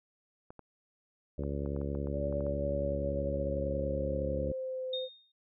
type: clicks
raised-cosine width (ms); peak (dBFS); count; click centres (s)
1; -33; 11; 0.505 / 0.593 / 1.436 / 1.66 / 1.764 / 1.815 / 1.951 / 2.071 / 2.326 / 2.407 / 2.466
type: harmonic tone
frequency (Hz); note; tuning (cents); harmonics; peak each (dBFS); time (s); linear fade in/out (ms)
70.8; C#2; +37; 1 / 2 / 3 / 4 / 5 / 6 / 7 / 8; -36 / -39 / -41 / -42 / -43 / -44 / -44 / -45; 1.38-4.52; 5
type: tone with pitch glide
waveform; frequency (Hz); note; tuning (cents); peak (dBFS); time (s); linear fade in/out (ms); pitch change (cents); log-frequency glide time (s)
sine; 575 to 515.2; D5 to C5; -37 to -27; -34; 2.12-5.09; 50; -190; 2.45-4.86
type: tone with exponential decay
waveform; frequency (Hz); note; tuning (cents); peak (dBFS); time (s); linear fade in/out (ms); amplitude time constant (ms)
sine; 3688; A#7; -19; -32; 4.93-5.32; 5; 84
effects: none